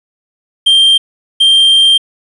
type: tone bursts at uneven times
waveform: triangle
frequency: 3172 Hz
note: G7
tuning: 20 cents sharp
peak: -3 dBFS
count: 2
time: 0.66-0.98 / 1.4-1.98 s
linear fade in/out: 10 ms
effects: resampled to 24000 Hz + 7-bit